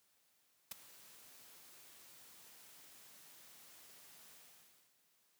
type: noise with ADSR envelope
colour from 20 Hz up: white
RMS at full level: -41 dBFS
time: 0.71-4.95 s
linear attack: 6 ms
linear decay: 12 ms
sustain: -19 dB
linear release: 610 ms
effects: white hiss -75 dBFS RMS until 5.39 s + high-pass 100 Hz 12 dB/octave